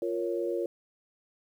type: chord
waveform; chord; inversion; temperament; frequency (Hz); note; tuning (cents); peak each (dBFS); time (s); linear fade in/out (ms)
sine; Bb minor; second; equal; 349.2 / 466.2 / 554.4; F4 / Bb4 / Db5; 0 / 0 / 0; -31 / -33 / -34; 0.02-0.66; 2
effects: 10-bit